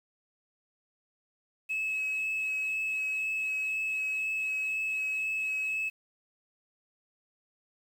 sine tone with vibrato, 2578 Hz, E7, 39 cents flat, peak -27 dBFS, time 1.69-5.9 s, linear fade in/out 20 ms, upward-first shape triangle, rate 2 Hz, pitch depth 14 cents each way, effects tanh soft clip ceiling -27 dBFS + 9-bit

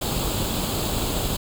pink noise with comb filter, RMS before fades -25 dBFS, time 0.01-1.37 s, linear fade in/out 10 ms, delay 0.26 ms, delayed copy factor +0.65, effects none

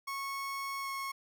30% pulse tone with pitch glide, 1100 to 1092.4 Hz, C#6 to C#6, -14 to -26 cents, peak -33 dBFS, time 0.07-1.12 s, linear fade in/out 10 ms, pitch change -12 cents, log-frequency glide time 0.81-0.88 s, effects none

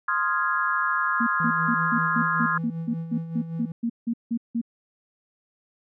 sine chord, F minor seventh, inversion second, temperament equal, 1046.5 / 1244.5 / 1396.9 / 1661.2 Hz, C6 / Eb6 / F6 / Ab6, 0 / 0 / 0 / 0 cents, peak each -27 dBFS, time 0.08-2.58 s, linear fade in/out 5 ms
sine tone bursts, 233.1 Hz, A#3, in tune, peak -22 dBFS, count 15, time 1.2-4.615 s, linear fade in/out 10 ms, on 69 ms, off 170 ms
triangle tone with tremolo, 164.81 Hz, E3, in tune, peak -25 dBFS, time 1.4-3.72 s, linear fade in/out 2 ms, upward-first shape sine, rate 5.2 Hz, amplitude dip 55%
effects none

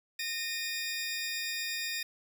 20% pulse tone pair together, 1839.9 / 2456 Hz, A#6 / D#7, -23 / -23 cents, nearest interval perfect fourth, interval 500 cents, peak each -31 / -31 dBFS, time 0.19-2.03 s, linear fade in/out 5 ms, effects none

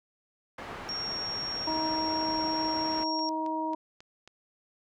white low-pass noise, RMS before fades -41 dBFS, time 0.58-3.04 s, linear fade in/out 5 ms, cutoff 1400 Hz, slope 12 dB/octave
sine tone, 5560 Hz, F8, 9 cents flat, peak -32 dBFS, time 0.89-3.29 s, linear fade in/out 0 ms
harmonic tone, 316.1 Hz, D#4, 27 cents sharp, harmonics 1 / 2 / 3, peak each -33 / -37 / -31 dBFS, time 1.67-3.75 s, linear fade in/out 5 ms
click train, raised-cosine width 0.2 ms, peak -32 dBFS, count 7, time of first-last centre 2.65-4.276 s, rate 3.69 Hz
effects none

